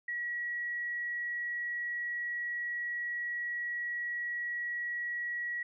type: tone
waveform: sine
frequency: 1920 Hz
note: B6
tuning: 49 cents flat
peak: -33 dBFS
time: 0.08-5.63 s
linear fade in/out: 5 ms
effects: none